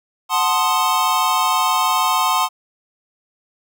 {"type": "chord", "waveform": "square", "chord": "F# diminished seventh", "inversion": "none", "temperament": "equal", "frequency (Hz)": [740, 880, 1046.5, 1244.5], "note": ["F#5", "A5", "C6", "Eb6"], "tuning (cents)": [0, 0, 0, 0], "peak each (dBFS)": [-24, -22, -19, -23], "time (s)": [0.29, 2.49], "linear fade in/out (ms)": 50, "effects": []}